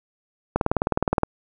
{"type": "click train", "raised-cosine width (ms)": 1, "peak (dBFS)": -5, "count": 14, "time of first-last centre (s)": [0.56, 1.234], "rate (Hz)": 19.3, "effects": []}